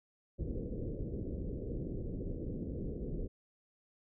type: low-pass noise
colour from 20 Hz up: pink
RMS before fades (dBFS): -39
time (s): 0.38-3.28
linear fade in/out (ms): 20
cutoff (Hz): 500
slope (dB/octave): 48
effects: none